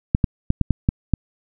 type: clicks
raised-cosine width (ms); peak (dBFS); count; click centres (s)
5; -3; 7; 0.149 / 0.242 / 0.504 / 0.613 / 0.707 / 0.889 / 1.137
effects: none